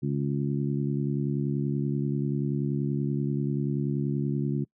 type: harmonic tone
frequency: 70.4 Hz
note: C#2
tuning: 27 cents sharp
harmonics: 2 / 3 / 4 / 5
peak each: -27 / -31 / -33 / -35 dBFS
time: 0.02-4.65 s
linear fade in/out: 20 ms
effects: noise-tail reverb RT60 0.1 s tail -25 dB re dry